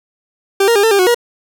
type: tone with pitch steps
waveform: 40% pulse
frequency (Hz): 392.9 / 466.5 / 403.9 / 449 / 399.6 / 366.5 / 477.2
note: G4 / A#4 / G#4 / A4 / G4 / F#4 / A#4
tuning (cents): +4 / +1 / -48 / +35 / +33 / -16 / +41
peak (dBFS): -8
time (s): 0.6-1.146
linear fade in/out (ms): 5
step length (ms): 78
effects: none